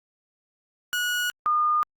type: tone pair in turn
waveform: 30% pulse / sine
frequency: 1458 / 1217.2 Hz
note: F#6 / D#6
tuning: -26 / -38 cents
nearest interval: minor third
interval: 312 cents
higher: first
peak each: -21 / -19 dBFS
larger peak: second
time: 0.93-1.3 / 1.46-1.83 s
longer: neither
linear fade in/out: 0 ms
effects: Opus 48 kbps